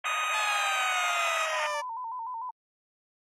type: band-pass noise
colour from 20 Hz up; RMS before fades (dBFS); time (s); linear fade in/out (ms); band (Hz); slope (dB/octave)
white; -34; 0.04-1.67; 5; 580 to 3100; 96
type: tone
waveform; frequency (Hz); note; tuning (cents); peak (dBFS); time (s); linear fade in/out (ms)
25% pulse; 1247; D#6; +3; -25; 0.05-1.46; 10
type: exponential sweep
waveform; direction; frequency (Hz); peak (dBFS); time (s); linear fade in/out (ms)
15% pulse; down; 872 to 578; -24; 0.33-1.82; 20
type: tone with vibrato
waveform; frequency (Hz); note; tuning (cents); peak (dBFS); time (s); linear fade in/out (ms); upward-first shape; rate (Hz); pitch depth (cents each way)
sine; 957; A#5; +45; -33; 1.52-2.51; 10; square; 6.7; 86
effects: low-pass 8000 Hz 12 dB/octave + AAC 48 kbps